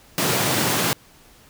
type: high-pass noise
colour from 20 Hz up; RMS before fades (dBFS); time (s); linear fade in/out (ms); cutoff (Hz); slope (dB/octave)
pink; -21; 0.18-0.93; 0; 110; 48
effects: pink hiss -51 dBFS RMS until 1.49 s